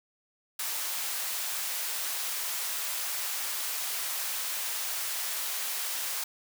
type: high-pass noise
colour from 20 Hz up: white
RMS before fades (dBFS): -33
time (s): 0.59-6.24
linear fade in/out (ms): 5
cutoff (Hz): 720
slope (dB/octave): 12
effects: none